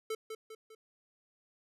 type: tone with echo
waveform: square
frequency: 440 Hz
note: A4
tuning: in tune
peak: -34 dBFS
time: 0.1-0.15 s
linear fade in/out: 5 ms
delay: 200 ms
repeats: 3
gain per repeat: -6 dB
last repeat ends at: 0.75 s
effects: resampled to 32000 Hz